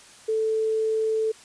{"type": "tone", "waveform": "sine", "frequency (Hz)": 440, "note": "A4", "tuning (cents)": 0, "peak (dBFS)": -21, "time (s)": [0.28, 1.32], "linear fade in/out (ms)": 10, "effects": ["white hiss -49 dBFS RMS until 1.44 s", "resampled to 22050 Hz"]}